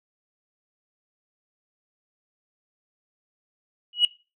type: tone with exponential growth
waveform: sine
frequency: 2914 Hz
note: F#7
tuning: 27 cents flat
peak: -10 dBFS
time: 3.93-4.05 s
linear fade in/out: 2 ms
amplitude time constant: 26 ms
effects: noise-tail reverb RT60 0.3 s tail -21 dB re dry + tanh soft clip ceiling -10 dBFS